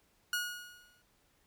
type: tone with exponential decay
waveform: sawtooth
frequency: 1447 Hz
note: F#6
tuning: 39 cents flat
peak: -26 dBFS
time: 0.33-1.02 s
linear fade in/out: 2 ms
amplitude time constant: 150 ms
effects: pink hiss -71 dBFS RMS until 1.46 s